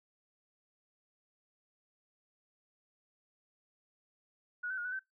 sine tone with pitch steps, 1457 / 1528 / 1434 / 1489 / 1542 Hz, F#6 / G6 / F6 / F#6 / G6, -27 / -45 / +45 / +11 / -29 cents, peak -35 dBFS, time 4.63-4.995 s, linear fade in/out 10 ms, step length 73 ms, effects noise-tail reverb RT60 0.2 s tail -23 dB re dry

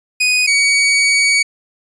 sawtooth tone pair in turn, 2489 / 2255 Hz, D#7 / C#7, 0 / +29 cents, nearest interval major second, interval 171 cents, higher first, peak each -8 / -7 dBFS, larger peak second, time 0.2-0.47 / 0.47-1.43 s, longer second, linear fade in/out 10 ms, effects resampled to 22050 Hz

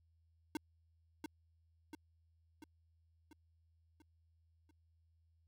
square tone with echo, 305.9 Hz, D#4, 29 cents flat, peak -37 dBFS, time 0.55-0.57 s, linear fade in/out 2 ms, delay 690 ms, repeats 6, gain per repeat -5 dB, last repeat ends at 4.71 s, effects added 82 Hz sine -70 dBFS peak until 5.47 s

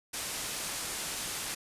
white low-pass noise, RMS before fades -37 dBFS, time 0.13-1.55 s, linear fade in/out 10 ms, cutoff 11000 Hz, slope 24 dB/octave, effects resampled to 32000 Hz

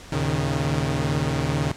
sawtooth tone cluster, 76.1 / 113.9 / 136.5 / 154.6 Hz, D#2 / A#2 / C#3 / D#3, -38 / -40 / -26 / -11 cents, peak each -27 / -27 / -21 / -22 dBFS, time 0.12-1.72 s, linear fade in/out 5 ms, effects pink hiss -43 dBFS RMS until 1.76 s + low-pass 8000 Hz 12 dB/octave

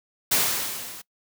white noise with level ramp, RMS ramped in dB -19 to -41 dBFS, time 0.31-1.02 s, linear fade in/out 10 ms, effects noise-tail reverb RT60 0.1 s tail -22 dB re dry + high-pass 80 Hz 12 dB/octave

